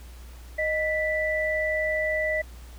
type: tone pair together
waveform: sine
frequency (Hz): 622 / 1974.7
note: D#5 / B6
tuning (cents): -1 / -1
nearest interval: octave + minor sixth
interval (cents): 2000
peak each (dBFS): -26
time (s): 0.58-2.42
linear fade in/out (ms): 10
effects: added 60 Hz sine -41 dBFS peak until 2.78 s + pink hiss -52 dBFS RMS until 2.78 s